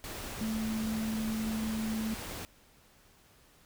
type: tone in noise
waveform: sine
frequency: 220 Hz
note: A3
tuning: in tune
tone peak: -31 dBFS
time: 0.41-2.14 s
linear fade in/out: 0 ms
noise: pink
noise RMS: -41 dBFS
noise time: 0.04-2.45 s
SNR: +7 dB
effects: pink hiss -62 dBFS RMS until 3.65 s